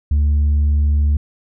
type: tone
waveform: sine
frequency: 73.42 Hz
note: D2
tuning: in tune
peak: -9 dBFS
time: 0.11-1.17 s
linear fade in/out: 5 ms
effects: tanh soft clip ceiling -11 dBFS